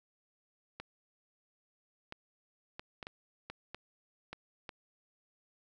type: clicks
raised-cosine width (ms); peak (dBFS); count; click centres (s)
0.3; -26; 9; 0.8 / 2.124 / 2.795 / 3.028 / 3.069 / 3.5 / 3.746 / 4.33 / 4.692
effects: none